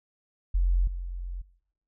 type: tone with level steps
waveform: sine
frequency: 44.32 Hz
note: F1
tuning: 26 cents sharp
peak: -20 / -32 dBFS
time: 0.54-1.42 s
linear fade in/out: 10 ms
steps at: 0.87 s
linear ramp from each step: 5 ms
effects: noise-tail reverb RT60 0.7 s tail -20 dB re dry